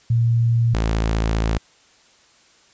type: tone pair in turn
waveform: sine / sawtooth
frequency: 116.54 / 55 Hz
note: A#2 / A1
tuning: 0 / 0 cents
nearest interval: octave + minor second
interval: 1300 cents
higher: first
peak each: -14 dBFS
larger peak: neither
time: 0.1-0.74 / 0.74-1.58 s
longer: second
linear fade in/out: 5 ms
effects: white hiss -54 dBFS RMS until 2.73 s + resampled to 16000 Hz